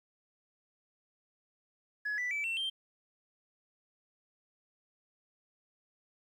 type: tone with pitch steps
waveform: sine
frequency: 1691 / 1976.4 / 2310 / 2700 / 3156 Hz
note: G#6 / B6 / D7 / E7 / G7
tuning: +31 / +1 / -29 / +41 / +11 cents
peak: -30 dBFS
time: 2.05-2.7 s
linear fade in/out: 10 ms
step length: 130 ms
effects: tanh soft clip ceiling -30 dBFS + 11-bit